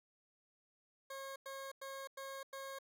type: tone bursts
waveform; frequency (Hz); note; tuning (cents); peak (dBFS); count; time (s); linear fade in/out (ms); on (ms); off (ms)
20% pulse; 542; C#5; -39; -40; 5; 1.1-2.788; 5; 260; 97
effects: none